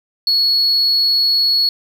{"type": "tone", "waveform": "sine", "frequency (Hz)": 4363, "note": "C#8", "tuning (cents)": -28, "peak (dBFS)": -10, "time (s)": [0.27, 1.69], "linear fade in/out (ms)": 2, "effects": ["tanh soft clip ceiling -9 dBFS", "7-bit"]}